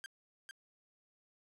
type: tone with echo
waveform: sawtooth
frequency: 1589 Hz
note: G6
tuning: 23 cents sharp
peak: -40 dBFS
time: 0.04-0.06 s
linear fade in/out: 0 ms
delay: 450 ms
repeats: 1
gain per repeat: -3 dB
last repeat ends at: 0.51 s
effects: low-pass 12000 Hz 12 dB/octave